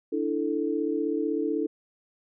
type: chord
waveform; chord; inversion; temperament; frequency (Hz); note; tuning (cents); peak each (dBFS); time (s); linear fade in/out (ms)
sine; D suspended second; none; equal; 293.7 / 329.6 / 440; D4 / E4 / A4; 0 / 0 / 0; -29; 0.12-1.67; 10
effects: none